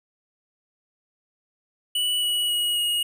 square tone with pitch steps, 2954 / 2929 / 2903 / 2878 Hz, F#7 / F#7 / F#7 / F#7, -3 / -18 / -34 / -49 cents, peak -22 dBFS, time 1.95-3.03 s, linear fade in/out 5 ms, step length 270 ms, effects none

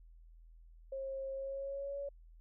sine tone with pitch glide, 538 to 562.1 Hz, C5 to C#5, +48 to +24 cents, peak -38 dBFS, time 0.92-2.09 s, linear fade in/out 5 ms, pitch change +76 cents, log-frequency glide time 1.33-1.97 s, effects added 41 Hz sine -55 dBFS peak until 2.4 s

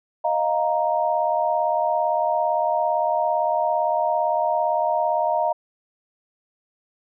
sine chord, Eb suspended second, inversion none, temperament just, 622.3 / 700 / 933.4 Hz, Eb5 / F5 / Bb5, 0 / +4 / +2 cents, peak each -23 dBFS, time 0.24-5.53 s, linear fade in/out 10 ms, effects none

